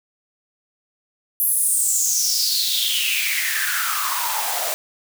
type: noise with high-pass filter sweep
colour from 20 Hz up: white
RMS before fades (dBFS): -21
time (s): 1.4-4.74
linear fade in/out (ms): 0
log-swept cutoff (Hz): 12000 to 620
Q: 6.7
effects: none